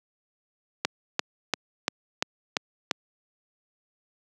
click train, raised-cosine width 0.2 ms, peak -5 dBFS, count 7, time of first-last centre 0.85-2.912 s, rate 2.91 Hz, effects high-pass 200 Hz 12 dB/octave

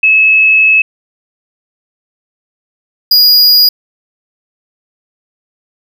sine / square tone pair in turn, 2589 / 4887 Hz, E7 / D#8, -32 / -32 cents, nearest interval major seventh, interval 1100 cents, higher second, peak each -4 dBFS, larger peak neither, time 0.03-0.82 / 3.11-3.69 s, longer first, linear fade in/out 5 ms, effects none

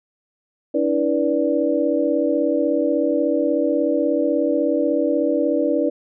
sine tone cluster, 287.4 / 323.8 / 488.7 / 582 Hz, D4 / E4 / B4 / D5, -37 / -31 / -18 / -16 cents, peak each -22 dBFS, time 0.74-5.9 s, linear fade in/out 10 ms, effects none

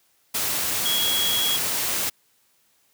sine tone in noise, 3322 Hz, G#7, in tune, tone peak -22 dBFS, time 0.85-1.57 s, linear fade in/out 10 ms, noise white, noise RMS -25 dBFS, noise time 0.34-2.1 s, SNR 0 dB, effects white hiss -64 dBFS RMS until 2.93 s + high-pass 60 Hz 12 dB/octave

